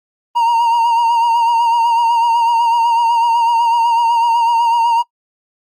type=tone with vibrato; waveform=triangle; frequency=933 Hz; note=A#5; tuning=1 cent sharp; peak=-8 dBFS; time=0.35-5.03 s; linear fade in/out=20 ms; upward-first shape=sine; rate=8 Hz; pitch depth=41 cents each way; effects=noise-tail reverb RT60 0.1 s tail -22 dB re dry + Opus 32 kbps